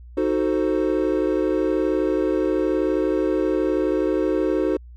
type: chord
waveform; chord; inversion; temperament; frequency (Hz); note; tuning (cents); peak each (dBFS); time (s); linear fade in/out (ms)
triangle; D# diminished seventh; none; equal with one note detuned; 311.1 / 370 / 442.5 / 523.3; D#4 / F#4 / A4 / C5; 0 / 0 / +10 / 0; -21 / -21 / -24 / -24; 0.17-4.77; 5
effects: added 60 Hz sine -39 dBFS peak until 4.96 s

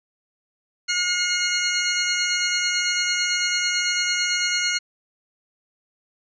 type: tone pair together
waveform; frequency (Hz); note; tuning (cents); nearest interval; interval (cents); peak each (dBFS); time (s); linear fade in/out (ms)
15% pulse; 1437 / 2151; F6 / C7; +49 / +47; perfect fifth; 698; -17 / -16; 0.88-4.79; 20
effects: resampled to 16000 Hz

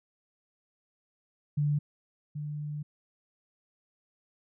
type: tone pair in turn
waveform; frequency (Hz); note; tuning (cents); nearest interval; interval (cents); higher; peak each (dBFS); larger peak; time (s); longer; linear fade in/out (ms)
sine; 146.83 / 148.62; D3 / D3; 0 / +21; unison; 21; second; -24 / -33; first; 1.57-1.79 / 2.35-2.83; second; 10
effects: none

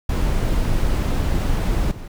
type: noise with level steps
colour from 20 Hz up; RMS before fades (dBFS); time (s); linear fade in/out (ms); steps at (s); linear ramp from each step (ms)
brown; -19 / -32; 0.09-2.08; 5; 1.91; 5
effects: none

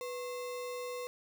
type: tone with sample-and-hold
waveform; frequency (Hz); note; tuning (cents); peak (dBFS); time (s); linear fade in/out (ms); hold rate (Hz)
sine; 493.9; B4; 0; -37; 0.01-1.07; 0; 1575
effects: none

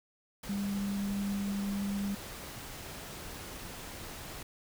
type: tone in noise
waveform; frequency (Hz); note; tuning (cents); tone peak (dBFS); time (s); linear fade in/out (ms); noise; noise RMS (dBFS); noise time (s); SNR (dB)
sine; 200; G3; +35; -31; 0.49-2.15; 5; pink; -44; 0.43-4.43; +10
effects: none

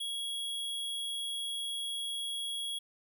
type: tone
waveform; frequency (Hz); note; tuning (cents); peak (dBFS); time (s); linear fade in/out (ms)
square; 3322; G#7; 0; -35; 0-2.79; 10
effects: none

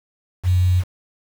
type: tone with quantisation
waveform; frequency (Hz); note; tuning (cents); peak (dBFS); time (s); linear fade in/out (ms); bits
sine; 90.7; F#2; -34; -13; 0.43-0.84; 50; 6
effects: none

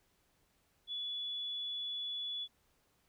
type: tone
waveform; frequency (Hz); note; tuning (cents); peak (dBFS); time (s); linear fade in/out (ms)
sine; 3420; A7; -50; -37; 0.87-2.48; 50
effects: pink hiss -74 dBFS RMS until 3.08 s

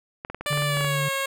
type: clicks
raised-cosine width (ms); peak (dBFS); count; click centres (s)
0.5; -18; 11; 0.249 / 0.3 / 0.346 / 0.41 / 0.461 / 0.529 / 0.575 / 0.622 / 0.771 / 0.809 / 0.846
type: tone with pitch glide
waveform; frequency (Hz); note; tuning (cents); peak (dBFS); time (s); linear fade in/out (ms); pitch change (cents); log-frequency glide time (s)
10% pulse; 587.3 to 544.8; D5 to C#5; 0 to -30; -16; 0.46-1.26; 5; -130; 0.65-1.02
type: tone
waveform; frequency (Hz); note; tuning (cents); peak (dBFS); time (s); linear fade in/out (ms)
triangle; 145.4; D3; -17; -23; 0.5-1.09; 10
effects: none

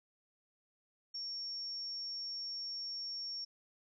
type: tone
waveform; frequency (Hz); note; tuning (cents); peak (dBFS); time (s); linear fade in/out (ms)
sine; 5500; F8; -27; -39; 1.14-3.45; 10
effects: none

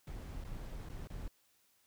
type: noise with dropouts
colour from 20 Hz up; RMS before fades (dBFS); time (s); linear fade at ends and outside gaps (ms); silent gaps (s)
brown; -44; 0.07-1.28; 2; 0.44-0.448 / 0.889-0.897 / 1.074-1.101
effects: white hiss -72 dBFS RMS until 1.86 s

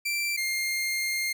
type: tone pair in turn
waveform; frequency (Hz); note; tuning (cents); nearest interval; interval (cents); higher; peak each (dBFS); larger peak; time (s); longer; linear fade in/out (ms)
sawtooth; 2349 / 2117; D7 / C7; 0 / +20; major second; 180; first; -23 / -23; neither; 0.05-0.37 / 0.37-1.33; second; 10
effects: none

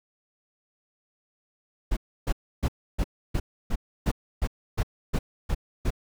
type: noise bursts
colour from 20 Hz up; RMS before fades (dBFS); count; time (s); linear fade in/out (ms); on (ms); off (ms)
brown; -24; 12; 1.91-5.906; 10; 58; 300
effects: none

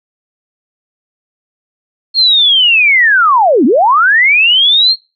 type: linear two-way sweep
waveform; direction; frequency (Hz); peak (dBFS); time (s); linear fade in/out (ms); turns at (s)
sine; down then up; 4300 to 220 to 4300; -5; 2.14-4.96; 50; 3.65
effects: noise-tail reverb RT60 0.3 s tail -25 dB re dry

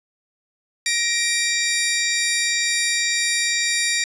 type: tone pair together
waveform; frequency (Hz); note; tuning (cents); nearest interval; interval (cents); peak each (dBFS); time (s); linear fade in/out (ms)
15% pulse; 1882 / 2353; A#6 / D7; +16 / +3; major third; 387; -15; 0.86-4.04; 2
effects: resampled to 22050 Hz

